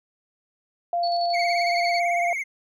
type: tone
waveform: sine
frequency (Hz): 693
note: F5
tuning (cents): -14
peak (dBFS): -21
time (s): 0.93-2.33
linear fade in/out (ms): 2
type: tone with tremolo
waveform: sine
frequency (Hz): 4435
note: C#8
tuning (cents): 0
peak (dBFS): -28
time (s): 1.03-2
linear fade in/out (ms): 5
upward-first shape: square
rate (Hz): 11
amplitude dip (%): 50
type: tone with vibrato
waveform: triangle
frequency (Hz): 2184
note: C#7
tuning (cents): -26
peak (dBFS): -24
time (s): 1.33-2.44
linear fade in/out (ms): 20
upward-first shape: triangle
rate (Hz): 18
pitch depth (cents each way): 93
effects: none